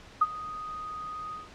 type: tone with ADSR envelope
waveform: sine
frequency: 1244.5 Hz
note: D#6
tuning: in tune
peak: -16 dBFS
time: 0.21-1.49 s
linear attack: 9 ms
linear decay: 36 ms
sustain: -19 dB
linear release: 160 ms
effects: pink hiss -50 dBFS RMS until 1.54 s + low-pass 5000 Hz 12 dB/octave